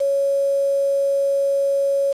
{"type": "tone with quantisation", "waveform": "sine", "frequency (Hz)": 555, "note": "C#5", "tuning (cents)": 2, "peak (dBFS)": -16, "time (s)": [0, 2.13], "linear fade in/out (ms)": 10, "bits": 6, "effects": ["low-pass 9000 Hz 12 dB/octave"]}